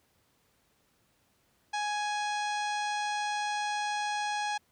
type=harmonic tone with a mistuned harmonic; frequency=833 Hz; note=G#5; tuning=5 cents sharp; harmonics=1 / 2 / 3 / 4 / 5 / 6 / 7 / 8 / 10; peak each=-31 / -37 / -41 / -43 / -45 / -47 / -48 / -49 / -51 dBFS; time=1.73-4.58 s; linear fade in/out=10 ms; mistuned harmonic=6; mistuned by=+21 cents; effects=pink hiss -70 dBFS RMS until 4.71 s + high-pass 60 Hz 12 dB/octave